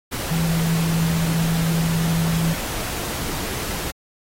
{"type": "tone in noise", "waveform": "sine", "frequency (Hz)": 164.81, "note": "E3", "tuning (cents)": 0, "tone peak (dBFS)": -18, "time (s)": [0.3, 2.55], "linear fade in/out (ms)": 20, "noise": "pink", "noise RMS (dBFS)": -28, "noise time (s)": [0.11, 3.92], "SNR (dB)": 7, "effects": ["AAC 48 kbps"]}